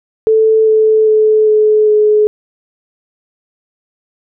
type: tone with pitch steps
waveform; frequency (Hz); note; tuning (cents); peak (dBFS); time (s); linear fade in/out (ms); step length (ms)
sine; 440 / 436 / 431.9 / 428 / 424; A4 / A4 / A4 / A4 / G#4; 0 / -16 / -32 / -48 / +36; -6; 0.27-2.27; 0; 400
effects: none